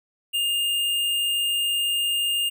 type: tone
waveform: square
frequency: 2821 Hz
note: F7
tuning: 17 cents sharp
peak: -22 dBFS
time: 0.33-2.5 s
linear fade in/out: 20 ms
effects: none